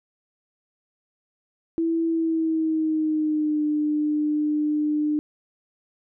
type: tone with pitch glide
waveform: sine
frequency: 329.6 to 300.5 Hz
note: E4 to D4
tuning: 0 to +40 cents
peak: -20 dBFS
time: 1.78-5.19 s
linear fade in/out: 0 ms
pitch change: -160 cents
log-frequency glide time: 2.06-3.64 s
effects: none